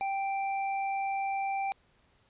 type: tone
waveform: square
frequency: 784 Hz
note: G5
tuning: in tune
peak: -30 dBFS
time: 0.01-1.72 s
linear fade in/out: 0 ms
effects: pink hiss -67 dBFS RMS until 2.29 s + resampled to 8000 Hz